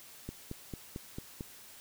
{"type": "click train", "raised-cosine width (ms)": 3, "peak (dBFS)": -26, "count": 6, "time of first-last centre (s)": [0.29, 1.409], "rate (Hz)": 4.47, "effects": ["white hiss -53 dBFS RMS until 1.8 s"]}